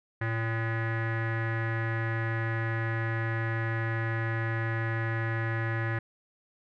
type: tone with low-pass filter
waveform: square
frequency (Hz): 113.3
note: A#2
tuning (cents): -49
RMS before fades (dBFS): -30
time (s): 0.21-5.99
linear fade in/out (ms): 5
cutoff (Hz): 1800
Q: 6.8
effects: none